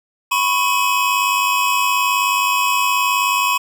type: tone cluster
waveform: square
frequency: 998 / 1097 / 2541 Hz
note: B5 / C#6 / D#7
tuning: +18 / -18 / +36 cents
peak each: -20 dBFS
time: 0.31-3.58 s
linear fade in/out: 10 ms
effects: none